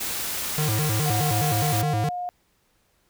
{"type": "noise", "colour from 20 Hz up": "white", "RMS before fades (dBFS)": -29, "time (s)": [0, 1.82], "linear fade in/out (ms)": 10}
{"type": "tone with vibrato", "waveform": "square", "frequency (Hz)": 128.1, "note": "C3", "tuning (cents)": -36, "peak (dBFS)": -23, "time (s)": [0.58, 2.09], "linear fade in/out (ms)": 2, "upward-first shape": "square", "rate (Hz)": 4.8, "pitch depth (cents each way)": 300}
{"type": "tone with pitch glide", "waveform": "sine", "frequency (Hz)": [727, 714.5], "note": ["F#5", "F5"], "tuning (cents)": [-31, 39], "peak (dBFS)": -27, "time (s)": [1.06, 2.29], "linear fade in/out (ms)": 0, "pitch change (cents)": -30, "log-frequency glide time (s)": [1.18, 1.58]}
{"effects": ["pink hiss -66 dBFS RMS until 3.09 s"]}